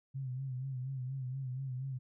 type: tone with vibrato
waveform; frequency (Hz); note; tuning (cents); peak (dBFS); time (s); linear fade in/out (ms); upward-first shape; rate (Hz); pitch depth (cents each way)
sine; 130.81; C3; 0; -36; 0.14-1.99; 20; sine; 4.2; 72
effects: none